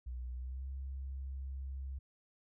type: tone with pitch glide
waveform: sine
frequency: 61.74 to 66.94 Hz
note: B1 to C2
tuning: 0 to +40 cents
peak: -39 dBFS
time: 0.06-1.99 s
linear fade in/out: 10 ms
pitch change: +140 cents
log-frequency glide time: 0.33-0.68 s
effects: none